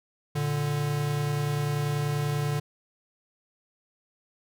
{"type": "tone pair together", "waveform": "square", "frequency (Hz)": [116.54, 146.83], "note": ["A#2", "D3"], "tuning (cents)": [0, 0], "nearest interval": "major third", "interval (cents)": 400, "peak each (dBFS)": [-33, -27], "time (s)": [0.35, 2.6], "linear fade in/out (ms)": 10, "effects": []}